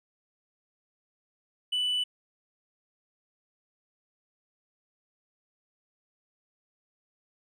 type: tone with tanh clipping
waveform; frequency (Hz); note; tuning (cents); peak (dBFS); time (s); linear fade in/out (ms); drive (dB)
triangle; 2979; F#7; +11; -26; 1.72-2.04; 10; 6
effects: none